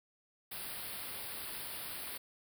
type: band-stop noise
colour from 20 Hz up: white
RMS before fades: -43 dBFS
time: 0.51-2.18 s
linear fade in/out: 10 ms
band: 5000 to 8800 Hz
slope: 96 dB/octave
effects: none